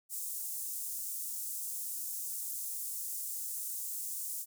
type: high-pass noise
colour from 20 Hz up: pink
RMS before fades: -39 dBFS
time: 0.09-4.46 s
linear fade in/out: 50 ms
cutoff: 7700 Hz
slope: 24 dB/octave
effects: none